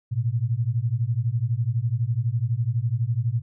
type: beating tone pair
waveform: sine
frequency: 111.3 / 123.3 Hz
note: A2 / B2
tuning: +20 / -2 cents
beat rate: 12 Hz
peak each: -24 dBFS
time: 0.11-3.42 s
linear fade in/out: 20 ms
effects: none